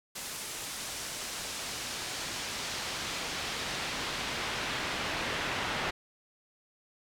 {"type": "noise with band-pass filter sweep", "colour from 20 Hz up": "brown", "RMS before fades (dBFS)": -36, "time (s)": [0.15, 5.91], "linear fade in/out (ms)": 10, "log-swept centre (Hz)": [9500, 2400], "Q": 0.75, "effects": []}